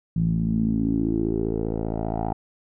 10% pulse tone with low-pass filter sweep, 55.1 Hz, A1, 3 cents sharp, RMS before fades -24 dBFS, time 0.16-2.33 s, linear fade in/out 5 ms, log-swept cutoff 160 to 780 Hz, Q 5, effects none

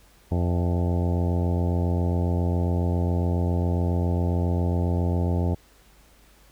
harmonic tone with a mistuned harmonic, 87.31 Hz, F2, in tune, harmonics 1 / 2 / 3 / 4 / 5 / 6 / 7 / 8 / 9 / 10, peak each -22 / -28 / -32 / -34 / -36 / -38 / -39 / -40 / -41 / -42 dBFS, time 0.31-5.55 s, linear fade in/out 10 ms, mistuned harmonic 8, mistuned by -65 cents, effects added 50 Hz sine -57 dBFS peak until 6.51 s + pink hiss -57 dBFS RMS until 6.51 s

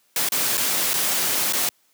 white noise with dropouts, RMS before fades -22 dBFS, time 0.16-1.69 s, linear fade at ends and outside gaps 2 ms, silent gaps 0.289-0.32 / 0.572-0.577 / 0.934-0.939 / 1.525-1.533 s, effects white hiss -63 dBFS RMS until 1.93 s + high-pass 150 Hz 12 dB/octave

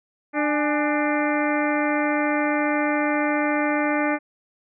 harmonic tone with a mistuned harmonic, 297.6 Hz, D4, 23 cents sharp, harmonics 1 / 2 / 3 / 4 / 5 / 6 / 7 / 8, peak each -23 / -26 / -28 / -31 / -31 / -31 / -30 / -34 dBFS, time 0.33-4.19 s, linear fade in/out 50 ms, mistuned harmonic 3, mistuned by -96 cents, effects none

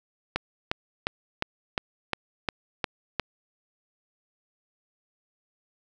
click train, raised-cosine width 0.3 ms, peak -9 dBFS, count 9, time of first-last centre 0.36-3.197 s, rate 2.82 Hz, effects none

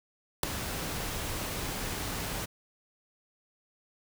pink noise with ADSR envelope, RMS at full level -19 dBFS, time 0.43-2.46 s, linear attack 4 ms, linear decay 3 ms, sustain -16 dB, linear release 16 ms, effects none

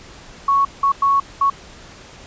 sine tone bursts at uneven times, 1108.7 Hz, C#6, in tune, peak -12 dBFS, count 4, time 0.48-0.65 / 0.83-0.92 / 1.02-1.2 / 1.41-1.5 s, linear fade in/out 5 ms, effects pink hiss -41 dBFS RMS until 2.26 s + resampled to 16000 Hz

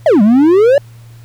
triangle exponential two-way sweep, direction down then up, 688 to 197.4 to 589 Hz, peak -3 dBFS, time 0.06-0.78 s, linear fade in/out 2 ms, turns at 0.22 s, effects added 116 Hz sine -34 dBFS peak until 1.24 s + pink hiss -48 dBFS RMS until 1.24 s

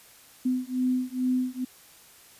sine beating tone pair, 252.8 / 255.1 Hz, B3 / C4, +41 / -44 cents, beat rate 2.3 Hz, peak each -27 dBFS, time 0.45-1.65 s, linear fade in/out 10 ms, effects white hiss -53 dBFS RMS until 2.39 s + resampled to 32000 Hz

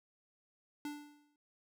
square tone with exponential decay, 293.7 Hz, D4, in tune, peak -38 dBFS, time 0.85-1.36 s, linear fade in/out 2 ms, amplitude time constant 110 ms, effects none

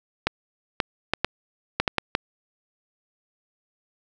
clicks, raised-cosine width 0.3 ms, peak -4 dBFS, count 8, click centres 0.27 / 0.802 / 1.136 / 1.246 / 1.8 / 1.878 / 1.983 / 2.151 s, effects none

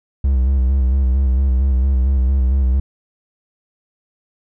triangle tone with vibrato, 65.6 Hz, C2, 5 cents sharp, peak -10 dBFS, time 0.24-2.8 s, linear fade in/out 5 ms, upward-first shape square, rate 4.4 Hz, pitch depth 57 cents each way, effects none

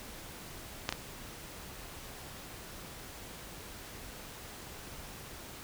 clicks, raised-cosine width 0.2 ms, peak -12 / -15 dBFS, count 2, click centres 0.891 / 0.925 s, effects pink hiss -47 dBFS RMS until 5.63 s

